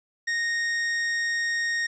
45% pulse tone, 1859 Hz, A#6, 5 cents flat, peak -24 dBFS, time 0.27-1.87 s, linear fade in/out 10 ms, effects resampled to 16000 Hz + 10-bit

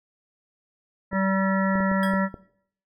harmonic tone, 192.6 Hz, G3, 30 cents flat, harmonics 1 / 3 / 5 / 7 / 9 / 10, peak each -23 / -28 / -30 / -31 / -33 / -33 dBFS, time 1.11-2.29 s, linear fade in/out 50 ms
clicks, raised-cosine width 2 ms, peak -22 dBFS, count 6, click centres 1.131 / 1.755 / 1.804 / 1.915 / 2.137 / 2.342 s
25% pulse tone with exponential decay, 1642 Hz, G#6, 20 cents flat, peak -26 dBFS, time 2.03-2.22 s, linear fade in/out 1 ms, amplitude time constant 40 ms
effects noise-tail reverb RT60 0.6 s tail -17 dB re dry

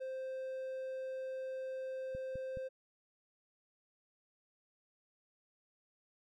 triangle tone, 523.3 Hz, C5, in tune, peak -37 dBFS, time 0-2.69 s, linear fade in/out 20 ms
clicks, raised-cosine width 5 ms, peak -35 dBFS, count 3, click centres 2.15 / 2.356 / 2.572 s
effects none

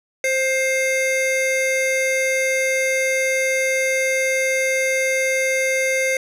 square tone pair together, 525 / 2116 Hz, C5 / C7, +6 / +19 cents, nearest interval 2 octaves, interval 2413 cents, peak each -21 / -21 dBFS, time 0.24-6.17 s, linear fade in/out 2 ms, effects low-pass 12000 Hz 12 dB/octave

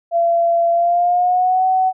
sine tone with pitch glide, 680 to 750.2 Hz, F5 to F#5, -46 to +24 cents, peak -12 dBFS, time 0.11-1.93 s, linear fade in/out 50 ms, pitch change +170 cents, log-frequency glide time 0.71-1.65 s, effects none

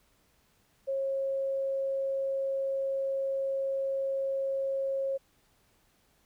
sine tone, 542 Hz, C#5, 39 cents flat, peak -28 dBFS, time 0.87-5.18 s, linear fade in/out 20 ms, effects pink hiss -68 dBFS RMS until 6.25 s

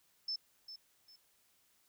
sine tone with echo, 5274 Hz, E8, in tune, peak -35 dBFS, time 0.28-0.36 s, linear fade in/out 5 ms, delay 400 ms, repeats 2, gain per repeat -11 dB, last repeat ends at 1.16 s, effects white hiss -72 dBFS RMS until 1.88 s

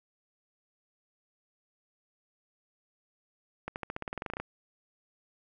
accelerating click train, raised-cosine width 0.5 ms, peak -20 dBFS, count 15, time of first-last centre 3.68-4.4 s, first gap 79 ms, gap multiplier 0.93, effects none

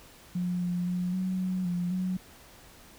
sine tone with pitch steps, 178.4 / 176.9 / 179.4 / 186.1 / 184.9 / 176.2 / 184.5 Hz, F3 / F3 / F3 / F#3 / F#3 / F3 / F#3, +37 / +23 / +47 / +10 / -1 / +16 / -5 cents, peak -27 dBFS, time 0.35-2.17 s, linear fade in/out 5 ms, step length 260 ms, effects pink hiss -53 dBFS RMS until 2.98 s

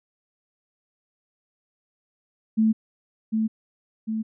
sine tone with echo, 220 Hz, A3, in tune, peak -16 dBFS, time 2.57-2.73 s, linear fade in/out 20 ms, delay 750 ms, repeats 2, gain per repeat -4 dB, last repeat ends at 4.23 s, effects none

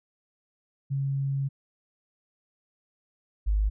sine tone pair in turn, 137.5 / 51.5 Hz, C#3 / G#1, -14 / -14 cents, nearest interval octave + perfect fourth, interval 1700 cents, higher first, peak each -25 / -21 dBFS, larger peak second, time 0.9-1.49 / 3.46-3.7 s, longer first, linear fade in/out 20 ms, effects none

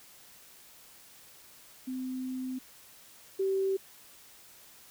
sine tone pair in turn, 257.6 / 386 Hz, C4 / G4, -27 / -27 cents, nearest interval perfect fifth, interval 700 cents, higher second, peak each -33 / -26 dBFS, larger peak second, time 1.87-2.59 / 3.39-3.77 s, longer first, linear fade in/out 10 ms, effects white hiss -55 dBFS RMS until 4.9 s

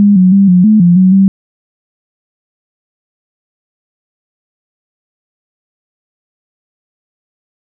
sine tone with pitch steps, 203.5 / 184.1 / 197.3 / 180 / 215 / 174.4 / 186.2 / 193.9 Hz, G#3 / F#3 / G3 / F#3 / A3 / F3 / F#3 / G3, -35 / -8 / +11 / -47 / -40 / -2 / +11 / -19 cents, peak -3 dBFS, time 0-1.28 s, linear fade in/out 0 ms, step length 160 ms, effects none

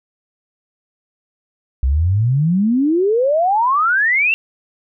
sine exponential sweep, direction up, 61.74 to 2767 Hz, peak -12 dBFS, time 1.83-4.34 s, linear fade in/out 0 ms, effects none

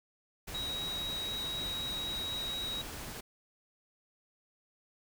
sine tone in noise, 3824 Hz, A#7, 43 cents sharp, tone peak -35 dBFS, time 0.54-2.82 s, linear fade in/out 10 ms, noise pink, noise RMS -43 dBFS, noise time 0.47-3.21 s, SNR +5 dB, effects none

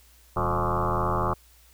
sine tone with frequency modulation, 610 Hz, D#5, 34 cents flat, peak -22 dBFS, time 0.36-1.34 s, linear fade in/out 10 ms, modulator 83.6 Hz, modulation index 7.8, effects added 60 Hz sine -56 dBFS peak until 1.73 s + white hiss -58 dBFS RMS until 1.73 s

